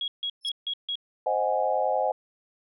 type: tone bursts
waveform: sine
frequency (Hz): 3314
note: G#7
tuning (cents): -4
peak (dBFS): -27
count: 5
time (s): 0.01-0.955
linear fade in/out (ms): 2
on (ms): 69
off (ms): 150
type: tone with exponential growth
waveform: 35% pulse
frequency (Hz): 5274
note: E8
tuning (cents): 0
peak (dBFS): -27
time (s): 0.41-0.49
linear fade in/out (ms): 2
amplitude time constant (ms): 16
type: chord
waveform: sine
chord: Ab dominant seventh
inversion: first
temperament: equal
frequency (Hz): 523.3 / 622.3 / 740 / 830.6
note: C5 / Eb5 / Gb5 / Ab5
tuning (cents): 0 / 0 / 0 / 0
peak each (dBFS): -28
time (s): 1.26-2.12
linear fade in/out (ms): 5
effects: none